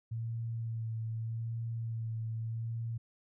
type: tone with vibrato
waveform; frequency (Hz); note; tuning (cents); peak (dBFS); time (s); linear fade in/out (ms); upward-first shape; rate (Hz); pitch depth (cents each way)
sine; 113.7; A#2; -43; -34; 0.11-2.98; 10; sine; 0.82; 22
effects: none